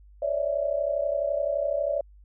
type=tone cluster; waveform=sine; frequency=550 / 582 / 653 Hz; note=C#5 / D5 / E5; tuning=-14 / -16 / -17 cents; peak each=-30 / -26 / -30 dBFS; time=0.22-2.01 s; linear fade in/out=5 ms; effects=added 50 Hz sine -49 dBFS peak until 2.24 s